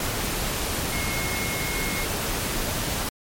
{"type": "tone in noise", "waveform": "sine", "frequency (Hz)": 2159, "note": "C#7", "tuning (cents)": -46, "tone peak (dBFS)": -31, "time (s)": [0.92, 2.05], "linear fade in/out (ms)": 2, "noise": "pink", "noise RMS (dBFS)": -27, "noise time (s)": [0, 3.09], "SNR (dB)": -7, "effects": ["MP3 64 kbps"]}